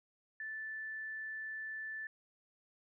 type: tone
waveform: sine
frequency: 1756 Hz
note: A6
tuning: 4 cents flat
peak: -40 dBFS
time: 0.4-2.07 s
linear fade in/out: 2 ms
effects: none